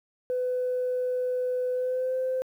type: tone with pitch glide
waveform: sine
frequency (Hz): 502 to 516.4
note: B4 to C5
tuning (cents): +28 to -23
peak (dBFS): -24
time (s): 0.3-2.42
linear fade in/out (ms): 0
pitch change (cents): +49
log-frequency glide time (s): 1.73-2.15
effects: tanh soft clip ceiling -21 dBFS + 10-bit